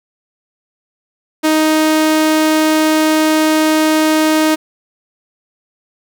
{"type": "tone", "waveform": "sawtooth", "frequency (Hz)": 312.1, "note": "D#4", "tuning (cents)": 5, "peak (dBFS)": -6, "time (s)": [1.43, 4.56], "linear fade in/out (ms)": 20, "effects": []}